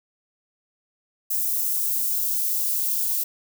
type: noise with high-pass filter sweep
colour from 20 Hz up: violet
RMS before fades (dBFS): -24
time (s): 1.3-3.24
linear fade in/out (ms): 10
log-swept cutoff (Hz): 5900 to 3400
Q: 0.72
effects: none